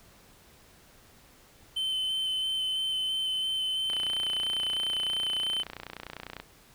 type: tone with vibrato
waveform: triangle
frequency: 3068 Hz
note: G7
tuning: 38 cents flat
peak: -26 dBFS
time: 1.76-5.63 s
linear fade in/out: 10 ms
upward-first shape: square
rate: 3 Hz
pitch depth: 8 cents each way
type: click train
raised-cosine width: 0.3 ms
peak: -22 dBFS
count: 76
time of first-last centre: 3.9-6.4 s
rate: 30 Hz
effects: pink hiss -57 dBFS RMS until 6.74 s